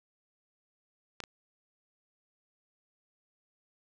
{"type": "clicks", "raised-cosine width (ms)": 0.2, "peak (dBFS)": [-20, -24], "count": 2, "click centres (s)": [1.203, 1.238], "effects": []}